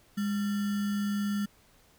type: tone with sample-and-hold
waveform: sine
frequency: 204.2 Hz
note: G#3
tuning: 29 cents flat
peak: -27 dBFS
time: 0.17-1.46 s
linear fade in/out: 10 ms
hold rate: 1575 Hz
effects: pink hiss -62 dBFS RMS until 1.98 s